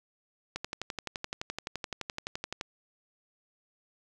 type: click train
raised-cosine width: 0.2 ms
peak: -17 dBFS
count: 25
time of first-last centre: 0.56-2.611 s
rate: 11.7 Hz
effects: none